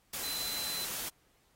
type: tone in noise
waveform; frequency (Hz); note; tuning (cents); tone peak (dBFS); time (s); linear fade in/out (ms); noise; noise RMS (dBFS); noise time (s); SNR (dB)
sine; 4041; B7; +39; -37; 0.23-0.85; 5; white; -38; 0.13-1.09; -2
effects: pink hiss -70 dBFS RMS until 1.55 s + AAC 48 kbps